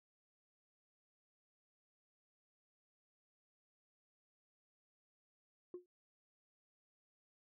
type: tone with exponential decay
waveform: sine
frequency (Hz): 358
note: F4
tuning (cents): +43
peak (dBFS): -39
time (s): 5.74-5.86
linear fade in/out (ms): 2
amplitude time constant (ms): 26
effects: tanh soft clip ceiling -41 dBFS